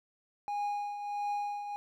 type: tone with tremolo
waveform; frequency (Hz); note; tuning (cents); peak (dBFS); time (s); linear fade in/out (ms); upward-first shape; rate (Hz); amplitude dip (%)
triangle; 821; G#5; -20; -28; 0.48-1.76; 0; triangle; 1.5; 60
effects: none